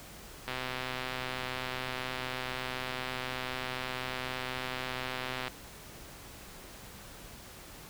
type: click train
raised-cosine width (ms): 0.3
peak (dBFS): -19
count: 641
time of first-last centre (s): 0.48-5.48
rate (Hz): 128
effects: pink hiss -49 dBFS RMS until 7.89 s